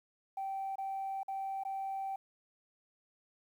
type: tone with dropouts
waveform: sine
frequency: 777 Hz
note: G5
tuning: 16 cents flat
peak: -34 dBFS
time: 0.37-2.16 s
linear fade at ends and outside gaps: 5 ms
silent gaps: 0.757-0.782 / 1.232-1.281 / 1.636-1.65 s
effects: tanh soft clip ceiling -32 dBFS + 11-bit